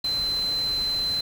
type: tone in noise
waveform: sine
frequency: 4070 Hz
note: C8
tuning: 49 cents flat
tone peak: -23 dBFS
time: 0.04-1.21 s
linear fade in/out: 5 ms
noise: pink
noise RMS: -38 dBFS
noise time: 0.04-1.21 s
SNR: +12 dB
effects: none